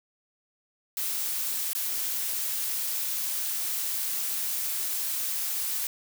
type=noise with dropouts; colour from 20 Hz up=blue; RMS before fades=-30 dBFS; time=0.97-5.87 s; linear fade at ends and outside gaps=1 ms; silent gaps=1.732-1.75 s; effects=none